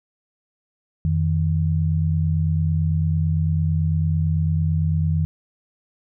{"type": "tone pair together", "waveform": "sine", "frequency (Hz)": [88.23, 157.2], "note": ["F2", "D#3"], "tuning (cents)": [18, 18], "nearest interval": "minor seventh", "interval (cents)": 1000, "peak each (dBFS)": -20, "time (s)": [1.05, 5.25], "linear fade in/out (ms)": 0, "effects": []}